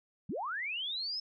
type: linear sweep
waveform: sine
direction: up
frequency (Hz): 130.81 to 5274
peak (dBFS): -34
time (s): 0.29-1.2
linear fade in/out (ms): 5
effects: none